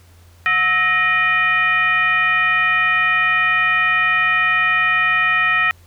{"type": "tone with frequency modulation", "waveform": "sine", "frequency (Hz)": 1872, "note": "A#6", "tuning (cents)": 7, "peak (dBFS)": -13, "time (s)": [0.46, 5.71], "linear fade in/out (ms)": 0, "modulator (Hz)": 571, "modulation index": 1.1, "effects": ["added 86 Hz sine -45 dBFS peak until 5.86 s", "pink hiss -53 dBFS RMS until 5.86 s"]}